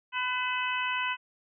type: harmonic tone with a mistuned harmonic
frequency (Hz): 502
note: B4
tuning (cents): +28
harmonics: 2 / 3 / 4 / 5 / 6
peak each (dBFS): -32 / -34 / -37 / -33 / -37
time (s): 0.12-1.17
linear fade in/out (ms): 50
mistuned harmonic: 5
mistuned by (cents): +45
effects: none